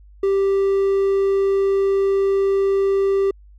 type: tone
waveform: triangle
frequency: 392 Hz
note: G4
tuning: in tune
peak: -13 dBFS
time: 0.23-3.31 s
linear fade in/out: 5 ms
effects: added 50 Hz sine -43 dBFS peak until 3.58 s